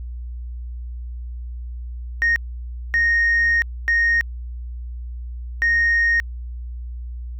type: tone bursts at uneven times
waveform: sine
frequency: 1858 Hz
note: A#6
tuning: 6 cents flat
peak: -13 dBFS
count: 4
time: 2.22-2.36 / 2.94-3.62 / 3.88-4.21 / 5.62-6.2 s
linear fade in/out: 0 ms
effects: tanh soft clip ceiling -12 dBFS + added 60 Hz sine -28 dBFS peak until 7.39 s